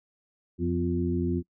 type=harmonic tone with a mistuned harmonic; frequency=87.31 Hz; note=F2; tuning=in tune; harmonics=1 / 2 / 3 / 4; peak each=-30 / -30 / -30 / -30 dBFS; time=0.58-1.43 s; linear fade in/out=50 ms; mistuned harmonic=3; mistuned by=-43 cents; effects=noise-tail reverb RT60 0.1 s tail -25 dB re dry